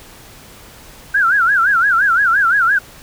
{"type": "tone with vibrato", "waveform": "sine", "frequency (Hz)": 1494, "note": "F#6", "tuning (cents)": 16, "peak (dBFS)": -10, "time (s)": [1.14, 2.79], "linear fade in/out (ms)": 10, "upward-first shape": "sine", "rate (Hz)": 5.8, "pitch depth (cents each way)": 200, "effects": ["pink hiss -40 dBFS RMS until 3.02 s"]}